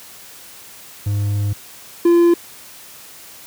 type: tone pair in turn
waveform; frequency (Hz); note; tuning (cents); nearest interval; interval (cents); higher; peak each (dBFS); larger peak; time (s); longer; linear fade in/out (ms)
triangle; 102 / 343.1; G#2 / F4; -31 / -31; octave + major sixth; 2100; second; -14 / -7; second; 1.06-1.53 / 2.05-2.34; first; 5
effects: white hiss -40 dBFS RMS until 3.46 s + high-pass 60 Hz 12 dB/octave

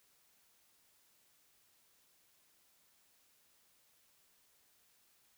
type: silence
effects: white hiss -71 dBFS RMS until 5.37 s

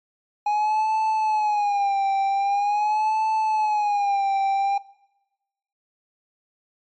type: tone with vibrato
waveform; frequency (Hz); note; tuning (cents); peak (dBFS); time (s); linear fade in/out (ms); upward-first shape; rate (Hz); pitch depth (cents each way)
triangle; 828; G#5; -5; -17; 0.46-4.78; 5; sine; 0.44; 96
effects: noise-tail reverb RT60 1.0 s tail -22 dB re dry + MP3 32 kbps

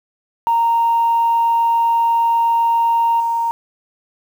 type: tone with level steps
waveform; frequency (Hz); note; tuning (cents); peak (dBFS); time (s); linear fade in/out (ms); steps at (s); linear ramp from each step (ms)
sine; 927; A#5; -10; -11 / -15; 0.47-3.51; 0; 3.2; 2
effects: tanh soft clip ceiling -8 dBFS + 7-bit

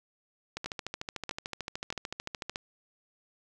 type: two click trains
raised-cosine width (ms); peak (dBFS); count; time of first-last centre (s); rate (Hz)
0.2; -17 / -18; 4 / 27; 0.66-2.559 / 0.57-2.496; 1.58 / 13.5
effects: none

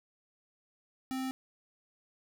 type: tone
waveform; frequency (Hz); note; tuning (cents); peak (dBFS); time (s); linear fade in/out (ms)
square; 261.6; C4; 0; -34; 1.11-1.31; 0
effects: none

